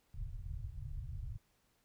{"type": "low-pass noise", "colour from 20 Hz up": "pink", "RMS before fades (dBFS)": -43, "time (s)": [0.14, 1.38], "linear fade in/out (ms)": 5, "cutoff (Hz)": 140, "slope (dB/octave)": 96, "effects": ["pink hiss -75 dBFS RMS until 1.84 s"]}